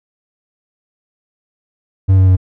triangle tone with pitch steps, 95.5 / 94.13 / 92.78 Hz, G2 / F#2 / F#2, -45 / +30 / +5 cents, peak -4 dBFS, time 2.08-2.368 s, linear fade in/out 20 ms, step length 96 ms, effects none

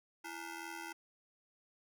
15% pulse ring-modulated tone, 587.3 Hz, D5, in tune, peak -34 dBFS, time 0.24-0.93 s, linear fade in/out 10 ms, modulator 252 Hz, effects none

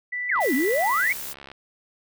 sine tone, 1975.5 Hz, B6, in tune, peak -26 dBFS, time 0.12-1.13 s, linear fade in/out 10 ms
sine exponential two-way sweep, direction down then up, 2349 to 243.3 to 2349 Hz, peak -20 dBFS, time 0.29-1.13 s, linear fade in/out 10 ms, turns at 0.54 s
click train, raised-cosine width 0.3 ms, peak -25 dBFS, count 81, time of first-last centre 0.36-1.516 s, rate 69.2 Hz
blue noise, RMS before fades -34 dBFS, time 0.4-1.34 s, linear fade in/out 20 ms
effects none

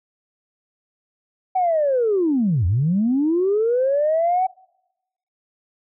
sine linear two-way sweep, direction down then up, 762 to 81.3 to 762 Hz, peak -15 dBFS, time 1.55-4.47 s, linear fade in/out 10 ms, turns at 2.66 s, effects noise-tail reverb RT60 0.9 s tail -26 dB re dry + tanh soft clip ceiling -11 dBFS

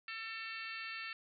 harmonic tone, 447.4 Hz, A4, 29 cents sharp, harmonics 3 / 4 / 5 / 6 / 7 / 8 / 9 / 10, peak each -49 / -47 / -49 / -46 / -57 / -58 / -56 / -53 dBFS, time 0.08-1.13 s, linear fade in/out 2 ms, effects none

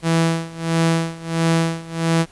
sawtooth tone with tremolo, 164.81 Hz, E3, in tune, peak -10 dBFS, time 0.02-2.26 s, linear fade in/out 50 ms, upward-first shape sine, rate 1.5 Hz, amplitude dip 90%, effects pink hiss -49 dBFS RMS until 2.31 s + resampled to 24000 Hz

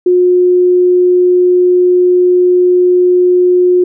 sine tone, 360 Hz, F#4, 47 cents flat, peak -5 dBFS, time 0.06-3.84 s, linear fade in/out 5 ms, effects none

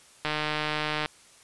click train, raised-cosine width 0.3 ms, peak -12 dBFS, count 124, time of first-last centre 0.25-1.059 s, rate 152 Hz, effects white hiss -55 dBFS RMS until 1.43 s + resampled to 24000 Hz

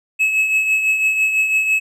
triangle tone with tremolo, 2582 Hz, E7, 37 cents flat, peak -10 dBFS, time 0.19-1.8 s, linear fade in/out 20 ms, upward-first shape triangle, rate 6 Hz, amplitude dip 55%, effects none

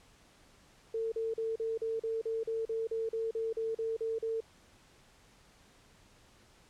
sine tone bursts, 449.7 Hz, A4, 38 cents sharp, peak -31 dBFS, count 16, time 0.94-4.405 s, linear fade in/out 5 ms, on 180 ms, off 39 ms, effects pink hiss -62 dBFS RMS until 6.69 s + low-pass 9000 Hz 12 dB/octave

